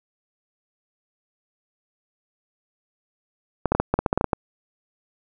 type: clicks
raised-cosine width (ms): 1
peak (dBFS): -5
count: 12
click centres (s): 3.657 / 3.72 / 3.75 / 3.8 / 3.94 / 3.99 / 4.062 / 4.129 / 4.176 / 4.211 / 4.243 / 4.332
effects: none